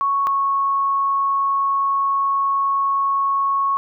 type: tone pair in turn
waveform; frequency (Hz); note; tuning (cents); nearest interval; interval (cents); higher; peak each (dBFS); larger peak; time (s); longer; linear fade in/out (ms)
sine; 1108.7 / 1102.6; C#6 / C#6; 0 / -10; unison; 10; first; -16; neither; 0.01-0.27 / 0.27-3.77; second; 0
effects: none